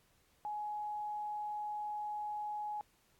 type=tone; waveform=sine; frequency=839 Hz; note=G#5; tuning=17 cents sharp; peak=-37 dBFS; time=0.45-2.81 s; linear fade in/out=0 ms; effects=pink hiss -71 dBFS RMS until 3.19 s + AAC 64 kbps